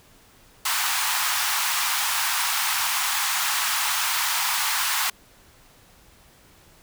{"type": "high-pass noise", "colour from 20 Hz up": "pink", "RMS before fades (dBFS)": -24, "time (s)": [0.65, 5.1], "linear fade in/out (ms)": 5, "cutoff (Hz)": 840, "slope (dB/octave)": 48, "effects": ["pink hiss -54 dBFS RMS until 6.82 s"]}